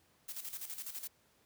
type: noise with tremolo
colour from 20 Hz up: blue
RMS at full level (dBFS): -42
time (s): 0.28-1.08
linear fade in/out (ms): 10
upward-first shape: square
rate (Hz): 12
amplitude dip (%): 65
effects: pink hiss -70 dBFS RMS until 1.45 s + high-pass 80 Hz 12 dB/octave